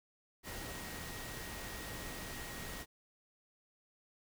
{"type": "tone in noise", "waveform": "sine", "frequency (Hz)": 1887, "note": "A#6", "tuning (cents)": 21, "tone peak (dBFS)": -52, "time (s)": [0.43, 2.86], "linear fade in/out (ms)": 50, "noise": "pink", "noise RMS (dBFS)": -45, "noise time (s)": [0.43, 2.86], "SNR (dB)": -10, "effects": []}